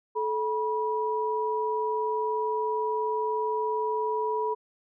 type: tone pair together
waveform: sine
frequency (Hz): 433.5 / 970.5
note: A4 / B5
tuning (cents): -26 / -31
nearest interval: octave + major second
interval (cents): 1395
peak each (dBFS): -28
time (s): 0.15-4.55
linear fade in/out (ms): 20
effects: none